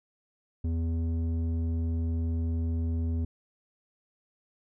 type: tone with low-pass filter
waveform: square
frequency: 82.41 Hz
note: E2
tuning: in tune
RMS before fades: -29 dBFS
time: 0.64-3.25 s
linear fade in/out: 5 ms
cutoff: 260 Hz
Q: 1.1
effects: none